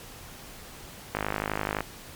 click train, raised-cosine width 0.5 ms, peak -12 dBFS, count 35, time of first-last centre 1.15-1.806 s, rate 51.8 Hz, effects pink hiss -45 dBFS RMS until 2.15 s + MP3 96 kbps

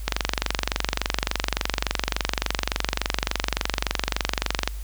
click train, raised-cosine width 0.2 ms, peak -3 dBFS, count 109, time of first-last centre 0.08-4.676 s, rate 23.5 Hz, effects added 50 Hz sine -30 dBFS peak until 4.83 s + white hiss -47 dBFS RMS until 4.83 s

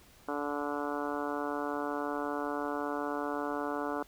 harmonic tone, 145.3 Hz, D3, 18 cents flat, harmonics 2 / 3 / 4 / 5 / 6 / 7 / 8 / 9 / 10, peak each -37 / -39 / -40 / -41 / -42 / -42 / -43 / -44 / -44 dBFS, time 0.28-4.03 s, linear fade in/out 5 ms, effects pink hiss -59 dBFS RMS until 4.07 s

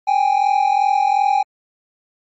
triangle tone pair together, 784 / 826.7 Hz, G5 / G#5, 0 / -8 cents, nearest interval minor second, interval 92 cents, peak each -14 dBFS, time 0.07-1.43 s, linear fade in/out 10 ms, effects MP3 32 kbps

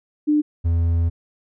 sine / triangle tone pair in turn, 299.4 / 84.02 Hz, D4 / E2, +33 / +34 cents, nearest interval octave + minor seventh, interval 2199 cents, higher first, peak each -14 dBFS, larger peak neither, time 0.27-0.42 / 0.64-1.1 s, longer second, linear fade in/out 20 ms, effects none

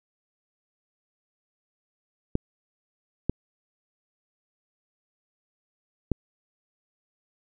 clicks, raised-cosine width 3 ms, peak -10 dBFS, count 3, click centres 2.354 / 3.296 / 6.117 s, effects none

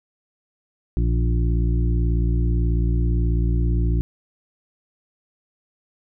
harmonic tone with a mistuned harmonic, 58.27 Hz, A#1, in tune, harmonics 1 / 2 / 3 / 5 / 6, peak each -18 / -24 / -28 / -32 / -34 dBFS, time 0.97-4.01 s, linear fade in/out 0 ms, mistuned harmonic 3, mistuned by -16 cents, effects none

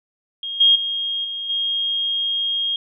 sine tone with level steps, 3247 Hz, G#7, 40 cents flat, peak -25 / -10 / -21 / -25 / -19 dBFS, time 0.43-2.76 s, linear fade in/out 2 ms, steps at 0.6 / 0.75 / 1.24 / 1.49 s, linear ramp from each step 10 ms, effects none

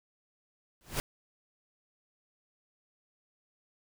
pink noise with exponential growth, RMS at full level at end -28 dBFS, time 0.81-1 s, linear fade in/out 0 ms, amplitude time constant 40 ms, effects none

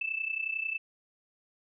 sine tone with amplitude modulation, 2637 Hz, E7, in tune, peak -27 dBFS, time 0.01-0.78 s, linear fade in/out 5 ms, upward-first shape sine, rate 31.1 Hz, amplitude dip 80%, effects none

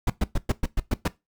brown noise bursts, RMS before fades -21 dBFS, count 8, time 0.07-1.08 s, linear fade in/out 5 ms, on 30 ms, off 110 ms, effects noise-tail reverb RT60 0.2 s tail -19 dB re dry

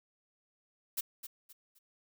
blue noise with echo, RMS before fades -34 dBFS, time 0.97-1.01 s, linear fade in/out 10 ms, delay 260 ms, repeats 3, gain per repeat -10 dB, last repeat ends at 1.79 s, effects none

